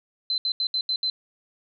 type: tone bursts at uneven times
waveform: sine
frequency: 4066 Hz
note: B7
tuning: 50 cents sharp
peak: -22 dBFS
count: 6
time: 0.3-0.38 / 0.45-0.52 / 0.6-0.67 / 0.74-0.81 / 0.89-0.96 / 1.03-1.1 s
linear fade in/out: 2 ms
effects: none